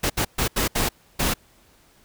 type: noise bursts at uneven times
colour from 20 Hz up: pink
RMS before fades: -22 dBFS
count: 6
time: 0.03-0.1 / 0.17-0.25 / 0.38-0.48 / 0.56-0.68 / 0.75-0.89 / 1.19-1.34 s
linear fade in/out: 10 ms
effects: pink hiss -57 dBFS RMS until 2.04 s